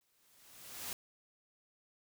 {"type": "noise with exponential growth", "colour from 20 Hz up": "white", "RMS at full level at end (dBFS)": -40, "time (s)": [0.01, 0.93], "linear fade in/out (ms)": 1, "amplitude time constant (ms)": 200, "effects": []}